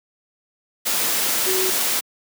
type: tone in noise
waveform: sine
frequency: 374.9 Hz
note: F#4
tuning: 23 cents sharp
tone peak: -22 dBFS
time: 1.46-1.71 s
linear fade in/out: 20 ms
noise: white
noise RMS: -21 dBFS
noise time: 0.85-2.01 s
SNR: -4 dB
effects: high-pass 200 Hz 12 dB/octave